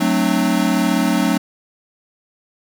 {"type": "chord", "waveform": "square", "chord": "D dominant seventh", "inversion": "first", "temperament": "equal with one note detuned", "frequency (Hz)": [185, 220, 261.6, 299.7], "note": ["F#3", "A3", "C4", "D4"], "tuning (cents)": [0, 0, 0, 35], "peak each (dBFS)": -21, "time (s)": [0, 1.38], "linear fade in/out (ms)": 10, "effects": []}